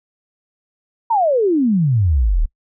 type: exponential sweep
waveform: sine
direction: down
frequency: 956 to 34.08 Hz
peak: -12 dBFS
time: 1.1-2.46 s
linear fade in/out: 10 ms
effects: noise-tail reverb RT60 0.1 s tail -23 dB re dry